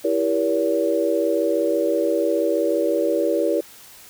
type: chord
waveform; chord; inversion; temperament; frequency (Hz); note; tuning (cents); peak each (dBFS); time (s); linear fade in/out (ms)
sine; E diminished seventh; none; just; 329.6 / 395.6 / 474.7 / 569.6; E4 / G4 / Bb4 / Db5; 0 / +16 / +31 / +47; -23 / -25 / -23 / -22; 0.04-3.61; 10
effects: white hiss -45 dBFS RMS until 4.09 s